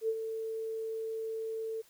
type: tone with ADSR envelope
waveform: sine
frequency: 445.6 Hz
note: A4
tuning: 22 cents sharp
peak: -26 dBFS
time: 0.01-1.82 s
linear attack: 74 ms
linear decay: 55 ms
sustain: -8 dB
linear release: 16 ms
effects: white hiss -63 dBFS RMS until 1.89 s